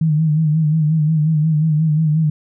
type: tone with vibrato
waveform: sine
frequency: 155.56 Hz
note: D#3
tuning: in tune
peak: -12 dBFS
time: 0.01-2.3 s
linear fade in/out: 5 ms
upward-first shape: sine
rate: 5.6 Hz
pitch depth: 65 cents each way
effects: none